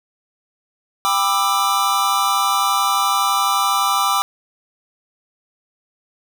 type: chord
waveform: square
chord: E minor seventh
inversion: first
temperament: just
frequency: 791.1 / 988.9 / 1186.7 / 1318.5 Hz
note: G5 / B5 / D6 / E6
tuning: +16 / +2 / +18 / 0 cents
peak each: -23 / -24 / -19 / -24 dBFS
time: 1.05-4.22 s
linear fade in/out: 0 ms
effects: none